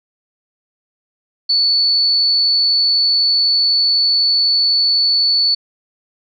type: tone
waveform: sine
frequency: 4456 Hz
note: C#8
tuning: 8 cents sharp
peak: -11 dBFS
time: 1.49-5.55 s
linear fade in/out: 10 ms
effects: none